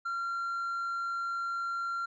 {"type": "tone with hard clipping", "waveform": "sine", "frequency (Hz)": 1376, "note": "F6", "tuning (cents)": -26, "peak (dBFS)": -32, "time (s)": [0.05, 2.06], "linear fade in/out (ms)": 10, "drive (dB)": 2, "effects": ["resampled to 16000 Hz"]}